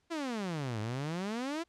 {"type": "exponential two-way sweep", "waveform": "sawtooth", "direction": "down then up", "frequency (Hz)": [346.8, 103.83, 346.8], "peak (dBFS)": -30, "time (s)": [0.1, 1.64], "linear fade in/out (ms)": 20, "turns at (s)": 0.8, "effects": ["pink hiss -75 dBFS RMS until 1.68 s", "low-pass 7000 Hz 12 dB/octave"]}